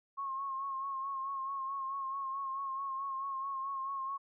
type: tone with vibrato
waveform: sine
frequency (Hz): 1084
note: C#6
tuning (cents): -39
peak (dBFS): -35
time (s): 0.17-4.18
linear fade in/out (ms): 20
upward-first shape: sine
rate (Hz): 4.6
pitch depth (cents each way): 39
effects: none

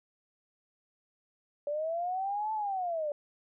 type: linear two-way sweep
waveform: sine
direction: up then down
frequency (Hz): 573 to 880 to 573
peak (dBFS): -30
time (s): 1.67-3.12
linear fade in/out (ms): 2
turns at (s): 2.53
effects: none

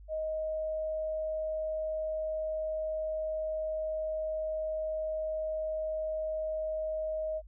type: tone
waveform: sine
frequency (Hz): 627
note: D#5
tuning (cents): +13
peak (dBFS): -31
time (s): 0.08-7.42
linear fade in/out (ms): 50
effects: added 50 Hz sine -48 dBFS peak until 7.47 s

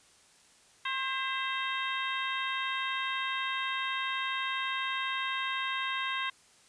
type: harmonic tone with a mistuned harmonic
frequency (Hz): 532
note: C5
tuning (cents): +29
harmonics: 2 / 3 / 4 / 5 / 6 / 7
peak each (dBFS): -35 / -37 / -38 / -39 / -40 / -40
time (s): 0.85-6.3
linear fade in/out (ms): 5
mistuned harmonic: 4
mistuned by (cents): -73
effects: white hiss -61 dBFS RMS until 6.68 s + resampled to 22050 Hz

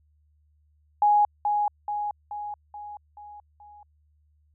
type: tone with echo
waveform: sine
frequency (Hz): 830.6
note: G#5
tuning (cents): 0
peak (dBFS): -16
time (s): 1.02-1.25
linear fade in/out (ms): 2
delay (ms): 430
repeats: 6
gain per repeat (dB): -5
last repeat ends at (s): 3.83
effects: added 75 Hz sine -61 dBFS peak until 4.54 s

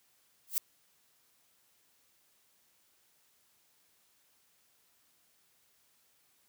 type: noise with exponential growth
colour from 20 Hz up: violet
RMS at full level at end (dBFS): -25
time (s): 0.47-0.58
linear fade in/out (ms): 1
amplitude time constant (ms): 23
effects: white hiss -70 dBFS RMS until 6.48 s + high-pass 60 Hz 12 dB/octave

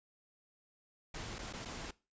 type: noise with dropouts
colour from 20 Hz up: pink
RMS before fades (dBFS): -44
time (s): 1.14-1.91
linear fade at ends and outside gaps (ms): 5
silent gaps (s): 1.385-1.389 / 1.528-1.534 / 1.651-1.655
effects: noise-tail reverb RT60 0.3 s tail -21 dB re dry + resampled to 16000 Hz

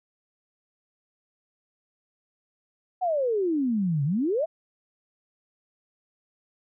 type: exponential two-way sweep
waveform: sine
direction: down then up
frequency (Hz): 760 to 135.4 to 688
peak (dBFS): -22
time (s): 3.01-4.46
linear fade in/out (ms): 20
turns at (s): 4.04
effects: none

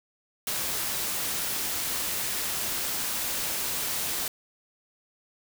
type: noise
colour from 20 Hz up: white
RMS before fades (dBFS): -30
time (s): 0.47-4.28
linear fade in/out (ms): 2
effects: none

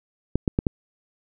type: clicks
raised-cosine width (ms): 3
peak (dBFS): -7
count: 4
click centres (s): 0.356 / 0.478 / 0.589 / 0.668
effects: none

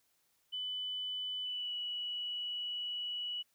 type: tone with pitch glide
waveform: sine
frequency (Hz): 3000 to 2940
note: F#7 to F#7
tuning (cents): +23 to -12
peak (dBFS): -36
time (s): 0.52-3.43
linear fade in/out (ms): 20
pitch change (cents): -35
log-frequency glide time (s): 1.43-1.74
effects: white hiss -75 dBFS RMS until 3.54 s

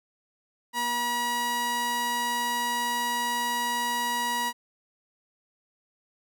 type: tone pair together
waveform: sawtooth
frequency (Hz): 240.5 / 962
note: B3 / B5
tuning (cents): -46 / -46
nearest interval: 2 octaves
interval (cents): 2400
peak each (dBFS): -34 / -22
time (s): 0.73-4.53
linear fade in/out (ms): 50
effects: none

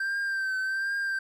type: tone with vibrato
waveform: triangle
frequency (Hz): 1568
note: G6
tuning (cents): 0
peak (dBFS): -25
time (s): 0-1.19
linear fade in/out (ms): 5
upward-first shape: triangle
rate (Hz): 1.3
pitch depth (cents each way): 48
effects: none

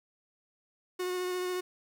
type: tone with vibrato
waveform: 45% pulse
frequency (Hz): 363.6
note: F#4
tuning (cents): -30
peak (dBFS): -31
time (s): 0.99-1.61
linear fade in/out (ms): 10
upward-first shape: triangle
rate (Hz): 14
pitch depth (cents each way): 17
effects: 10-bit

